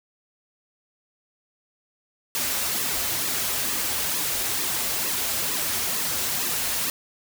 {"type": "noise with flanger", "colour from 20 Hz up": "white", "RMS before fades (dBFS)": -26, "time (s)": [2.35, 6.9], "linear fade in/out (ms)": 0, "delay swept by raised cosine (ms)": [1.3, 6.7], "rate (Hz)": 2.2, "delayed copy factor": -0.75, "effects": []}